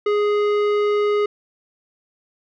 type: tone with tanh clipping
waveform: triangle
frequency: 415.3 Hz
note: G#4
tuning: in tune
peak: -18 dBFS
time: 0.06-1.26 s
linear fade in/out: 5 ms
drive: 18 dB
effects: none